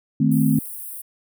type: chord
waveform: sine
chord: A diminished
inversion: second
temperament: equal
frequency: 155.56 / 220 / 261.6 Hz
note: Eb3 / A3 / C4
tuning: 0 / 0 / 0 cents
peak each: -19 dBFS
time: 0.2-0.59 s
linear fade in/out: 5 ms
type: high-pass noise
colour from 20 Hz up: white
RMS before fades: -34 dBFS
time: 0.31-1.02 s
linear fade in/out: 10 ms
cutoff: 8600 Hz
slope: 96 dB/octave
effects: none